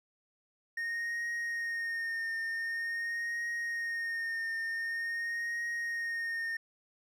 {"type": "tone with vibrato", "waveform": "triangle", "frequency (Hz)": 1847, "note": "A#6", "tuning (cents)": -16, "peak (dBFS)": -31, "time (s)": [0.77, 6.57], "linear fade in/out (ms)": 5, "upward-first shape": "triangle", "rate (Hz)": 0.46, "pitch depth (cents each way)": 28, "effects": []}